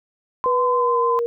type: tone with vibrato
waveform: sine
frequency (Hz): 1026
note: C6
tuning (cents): -34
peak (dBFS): -18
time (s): 0.44-1.19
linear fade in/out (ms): 0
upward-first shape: square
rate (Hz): 6.8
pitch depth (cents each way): 15
type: tone with pitch glide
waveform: sine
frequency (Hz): 492 to 470.9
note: B4 to A#4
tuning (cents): -7 to +18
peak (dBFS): -19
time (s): 0.46-1.26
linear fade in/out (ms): 0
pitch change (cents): -75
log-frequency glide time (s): 0.69-1.01
effects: none